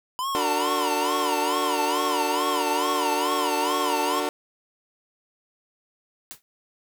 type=tone with vibrato; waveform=square; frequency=987 Hz; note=B5; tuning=1 cent flat; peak=-26 dBFS; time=0.19-4.2 s; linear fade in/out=0 ms; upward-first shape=sine; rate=2.3 Hz; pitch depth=190 cents each way
type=chord; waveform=20% pulse; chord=D augmented; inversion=none; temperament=equal with one note detuned; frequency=293.7 / 370 / 455.3 Hz; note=D4 / F#4 / A#4; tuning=0 / 0 / -41 cents; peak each=-24 dBFS; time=0.35-4.29 s; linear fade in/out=0 ms
type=noise with exponential decay; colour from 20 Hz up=white; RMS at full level=-34 dBFS; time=6.31-6.42 s; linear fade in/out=0 ms; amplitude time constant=23 ms
effects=none